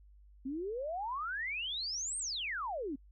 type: exponential two-way sweep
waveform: sine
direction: up then down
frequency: 254.1 to 8840 to 254.1 Hz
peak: -35 dBFS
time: 0.45-2.96 s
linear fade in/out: 10 ms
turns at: 2.18 s
effects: noise-tail reverb RT60 0.1 s tail -25 dB re dry + added 50 Hz sine -56 dBFS peak until 3.11 s